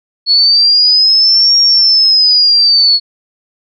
sine linear two-way sweep, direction up then down, 4364 to 5588 to 4364 Hz, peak -5 dBFS, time 0.26-3 s, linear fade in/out 50 ms, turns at 1.58 s, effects none

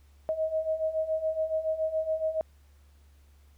sine beating tone pair, 629 / 636.1 Hz, D#5 / D#5, +19 / +38 cents, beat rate 7.1 Hz, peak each -32 / -28 dBFS, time 0.29-2.41 s, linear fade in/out 0 ms, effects added 71 Hz sine -55 dBFS peak until 3.57 s + pink hiss -68 dBFS RMS until 3.57 s

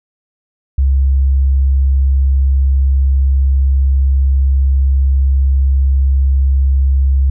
sine tone, 67.5 Hz, C#2, 45 cents flat, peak -8 dBFS, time 0.78-7.3 s, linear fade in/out 5 ms, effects none

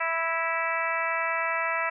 harmonic tone with a mistuned harmonic, 329.6 Hz, E4, in tune, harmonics 2 / 3 / 4 / 5 / 6 / 7 / 8, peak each -33 / -32 / -31 / -35 / -31 / -34 / -36 dBFS, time 0-1.9 s, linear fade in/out 10 ms, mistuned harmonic 6, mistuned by -16 cents, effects none

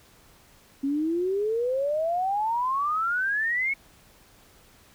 sine exponential sweep, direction up, 270.1 to 2224 Hz, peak -23 dBFS, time 0.83-3.74 s, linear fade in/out 10 ms, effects pink hiss -56 dBFS RMS until 4.94 s

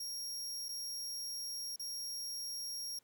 sawtooth tone with dropouts, 5590 Hz, F8, 1 cent sharp, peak -37 dBFS, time 0-2.99 s, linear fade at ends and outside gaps 5 ms, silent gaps 0.685-0.689 / 1.761-1.795 s, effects pink hiss -73 dBFS RMS until 3.03 s + high-pass 150 Hz 12 dB/octave

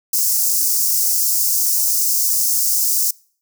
white high-pass noise, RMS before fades -17 dBFS, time 0.13-3.11 s, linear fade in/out 5 ms, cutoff 5100 Hz, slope 48 dB/octave, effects noise-tail reverb RT60 0.5 s tail -25 dB re dry

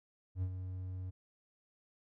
triangle tone with ADSR envelope, 92.5 Hz, F#2, in tune, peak -29 dBFS, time 0.35-1.11 s, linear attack 74 ms, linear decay 66 ms, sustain -8 dB, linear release 18 ms, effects none

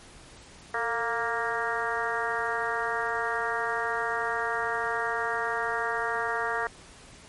harmonic tone with a mistuned harmonic, 233.1 Hz, A#3, in tune, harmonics 2 / 3 / 4 / 5 / 6 / 7 / 8, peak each -34 / -34 / -34 / -34 / -34 / -34 / -34 dBFS, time 0.74-6.67 s, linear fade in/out 2 ms, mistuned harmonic 2, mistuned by -51 cents, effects pink hiss -50 dBFS RMS until 7.28 s + MP3 48 kbps

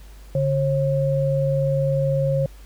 sine tone pair together, 143.52 / 540 Hz, D3 / C#5, -40 / -45 cents, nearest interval octave + major seventh, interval 2295 cents, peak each -20 / -21 dBFS, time 0.35-2.46 s, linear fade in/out 2 ms, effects added 50 Hz sine -40 dBFS peak until 2.65 s + pink hiss -52 dBFS RMS until 2.65 s

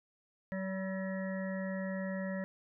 harmonic tone with a mistuned harmonic, 190 Hz, F#3, 46 cents sharp, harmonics 1 / 3 / 5 / 7 / 9 / 10, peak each -36 / -40 / -52 / -54 / -49 / -47 dBFS, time 0.52-2.44 s, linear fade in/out 0 ms, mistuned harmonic 5, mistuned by +42 cents, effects none

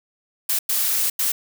blue noise bursts at uneven times, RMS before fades -21 dBFS, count 3, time 0.49-0.59 / 0.69-1.1 / 1.19-1.32 s, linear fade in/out 5 ms, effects none

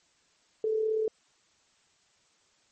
sine tone with amplitude modulation, 437.3 Hz, A4, 11 cents flat, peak -23 dBFS, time 0.64-1.08 s, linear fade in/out 2 ms, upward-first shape sine, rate 37 Hz, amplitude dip 45%, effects white hiss -67 dBFS RMS until 2.71 s + MP3 32 kbps

